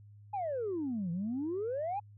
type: exponential two-way sweep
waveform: sine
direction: down then up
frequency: 850 to 164.3 to 850 Hz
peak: -31 dBFS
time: 0.33-2 s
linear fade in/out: 10 ms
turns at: 1.11 s
effects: tanh soft clip ceiling -29 dBFS + added 103 Hz sine -52 dBFS peak until 2.17 s